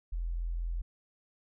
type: tone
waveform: sine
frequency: 42.41 Hz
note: E1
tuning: 50 cents sharp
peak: -31 dBFS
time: 0.12-0.82 s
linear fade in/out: 10 ms
effects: none